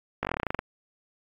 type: slowing click train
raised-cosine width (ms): 0.5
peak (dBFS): -12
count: 13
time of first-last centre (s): 0.23-0.591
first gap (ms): 19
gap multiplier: 1.08
effects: AAC 48 kbps